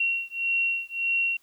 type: beating tone pair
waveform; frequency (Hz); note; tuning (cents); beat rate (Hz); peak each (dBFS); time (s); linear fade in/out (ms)
sine; 2737 / 2738.7; F7 / F7; -36 / -35; 1.7; -27; 0-1.37; 5
effects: white hiss -64 dBFS RMS until 1.42 s